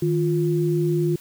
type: tone pair together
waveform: sine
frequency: 155.55 / 349.2 Hz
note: D#3 / F4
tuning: 0 / 0 cents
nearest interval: octave + major second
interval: 1400 cents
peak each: -21 dBFS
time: 0.02-1.16 s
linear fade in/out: 5 ms
effects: white hiss -47 dBFS RMS until 1.2 s